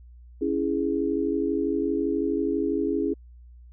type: chord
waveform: sine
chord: C# minor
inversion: none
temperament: equal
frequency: 277.2 / 329.6 / 415.3 Hz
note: C#4 / E4 / G#4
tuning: 0 / 0 / 0 cents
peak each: -27 dBFS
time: 0.41-3.14 s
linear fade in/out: 10 ms
effects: added 60 Hz sine -45 dBFS peak until 3.72 s